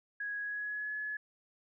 sine tone with pitch glide, 1661.2 to 1703 Hz, G#6 to G#6, 0 to +43 cents, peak -35 dBFS, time 0.2-1.17 s, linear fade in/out 5 ms, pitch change +43 cents, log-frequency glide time 0.4-0.93 s, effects none

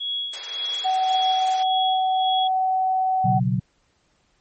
sine tone with tremolo, 3338 Hz, G#7, 8 cents sharp, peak -23 dBFS, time 0-2.48 s, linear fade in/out 10 ms, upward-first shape sine, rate 1.8 Hz, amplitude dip 75%
white high-pass noise, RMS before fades -34 dBFS, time 0.33-1.63 s, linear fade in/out 5 ms, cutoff 380 Hz, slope 96 dB/octave
sine tone, 753 Hz, F#5, 30 cents sharp, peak -18 dBFS, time 0.84-3.4 s, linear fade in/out 20 ms
sine chord, B suspended second, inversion none, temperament equal with one note detuned, 121.77 / 138.59 / 185 Hz, B2 / C#3 / F#3, -24 / 0 / 0 cents, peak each -22 / -24 / -23 dBFS, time 3.24-3.6 s, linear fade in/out 10 ms
effects pink hiss -65 dBFS RMS until 4.4 s + MP3 32 kbps

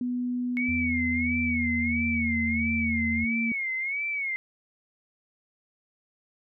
sine tone with pitch glide, 246.9 to 229 Hz, B3 to A#3, 0 to -31 cents, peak -26 dBFS, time 0.01-3.52 s, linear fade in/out 2 ms, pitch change -131 cents, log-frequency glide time 1.1-2.5 s
sine tone with vibrato, 2193 Hz, C#7, 19 cents flat, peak -27 dBFS, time 0.57-4.36 s, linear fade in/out 0 ms, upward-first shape sine, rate 1.5 Hz, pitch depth 110 cents each way
sine tone, 82.1 Hz, E2, 6 cents flat, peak -32 dBFS, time 0.68-3.25 s, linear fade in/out 10 ms
effects none

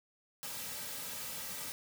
white noise with comb filter, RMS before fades -42 dBFS, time 0.43-1.72 s, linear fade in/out 0 ms, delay 2.8 ms, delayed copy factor -0.6, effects none

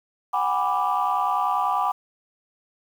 sine chord, G# half-diminished seventh, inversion third, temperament equal with one note detuned, 740 / 810.2 / 987.8 / 1174.7 Hz, F#5 / G#5 / B5 / D6, 0 / -43 / 0 / 0 cents, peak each -26 / -25 / -25 / -24 dBFS, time 0.33-1.92 s, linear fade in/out 10 ms, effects tanh soft clip ceiling -13 dBFS + 8-bit

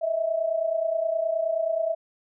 sine tone pair together, 629.8 / 659.3 Hz, D#5 / E5, +21 / 0 cents, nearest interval minor second, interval 79 cents, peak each -28 / -24 dBFS, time 0.01-1.95 s, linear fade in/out 20 ms, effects none

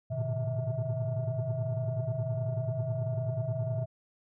sine tone cluster, 106.4 / 114.9 / 124.9 / 151.2 / 647 Hz, G#2 / A#2 / B2 / D#3 / E5, +42 / -25 / +20 / -49 / -32 cents, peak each -37 / -34 / -32 / -37 / -35 dBFS, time 0.1-3.86 s, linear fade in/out 20 ms, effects tanh soft clip ceiling -23 dBFS

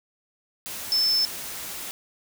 sine tone in noise, 5274 Hz, E8, in tune, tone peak -19 dBFS, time 0.92-1.25 s, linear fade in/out 0 ms, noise white, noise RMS -35 dBFS, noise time 0.66-1.91 s, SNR +13 dB, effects none

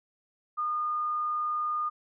sine tone, 1220 Hz, D#6, 34 cents flat, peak -27 dBFS, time 0.57-1.9 s, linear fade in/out 20 ms, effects none

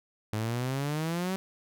sawtooth exponential sweep, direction up, 105.5 to 193.1 Hz, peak -25 dBFS, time 0.33-1.36 s, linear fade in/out 0 ms, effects none

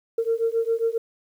sine beating tone pair, 453.4 / 460.8 Hz, A#4 / A#4, -48 / -20 cents, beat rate 7.4 Hz, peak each -23 dBFS, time 0.18-0.98 s, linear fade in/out 5 ms, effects tanh soft clip ceiling -13 dBFS + 9-bit

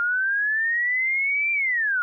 sine linear two-way sweep, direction up then down, 1400 to 2373 to 1400 Hz, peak -20 dBFS, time 0-2.02 s, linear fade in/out 0 ms, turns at 1.52 s, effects none

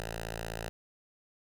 5% pulse tone with notch filter, 55.9 Hz, A1, 28 cents sharp, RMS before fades -39 dBFS, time 0-0.69 s, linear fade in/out 0 ms, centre 270 Hz, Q 0.79, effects none

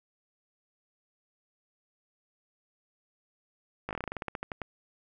slowing click train, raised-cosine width 0.5 ms, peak -19 dBFS, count 16, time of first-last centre 3.89-4.618 s, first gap 18 ms, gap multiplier 1.13, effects none

